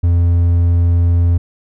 triangle tone, 86.1 Hz, F2, 24 cents flat, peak -7 dBFS, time 0.03-1.38 s, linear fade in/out 10 ms, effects none

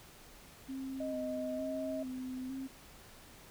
sine tone with vibrato, 261.6 Hz, C4, in tune, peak -38 dBFS, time 0.68-2.68 s, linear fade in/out 20 ms, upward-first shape square, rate 1.1 Hz, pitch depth 32 cents each way
sine tone with pitch glide, 622.3 to 632.1 Hz, D#5 to D#5, 0 to +27 cents, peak -37 dBFS, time 1-2.03 s, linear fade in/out 5 ms, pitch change +27 cents, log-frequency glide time 1.28-1.84 s
effects pink hiss -56 dBFS RMS until 3.5 s

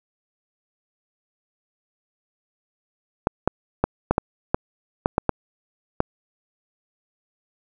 clicks, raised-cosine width 1 ms, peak -3 dBFS, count 10, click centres 3.271 / 3.476 / 3.84 / 4.11 / 4.181 / 4.545 / 5.059 / 5.181 / 5.293 / 6.004 s, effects none

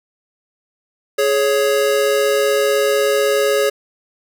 square tone pair together, 418.5 / 554.4 Hz, G#4 / C#5, +13 / 0 cents, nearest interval perfect fourth, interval 487 cents, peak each -17 dBFS, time 1.18-3.7 s, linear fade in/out 10 ms, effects none

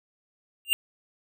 square tone with exponential growth, 2794 Hz, F7, in tune, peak -15 dBFS, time 0.65-0.73 s, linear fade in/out 0 ms, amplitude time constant 16 ms, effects none

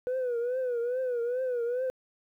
sine tone with vibrato, 492.9 Hz, B4, 3 cents flat, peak -25 dBFS, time 0.07-1.9 s, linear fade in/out 0 ms, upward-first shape triangle, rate 2.4 Hz, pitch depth 110 cents each way, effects tanh soft clip ceiling -26 dBFS + 11-bit

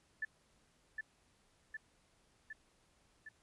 sine tone with echo, 1750 Hz, A6, 10 cents flat, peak -35 dBFS, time 0.22-0.25 s, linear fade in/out 5 ms, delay 760 ms, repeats 4, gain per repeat -3 dB, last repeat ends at 3.29 s, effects pink hiss -72 dBFS RMS until 3.42 s + resampled to 24000 Hz

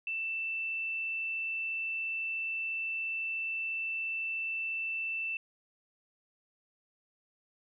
sine tone, 2663 Hz, E7, 17 cents sharp, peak -32 dBFS, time 0.07-5.37 s, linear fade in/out 2 ms, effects none

